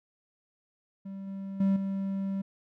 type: tone with level steps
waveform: triangle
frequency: 194.7 Hz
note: G3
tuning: 12 cents flat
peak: -35 / -33 / -20 / -27 dBFS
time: 1.05-2.42 s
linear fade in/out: 10 ms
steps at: 1.27 / 1.6 / 1.76 s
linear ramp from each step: 5 ms
effects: none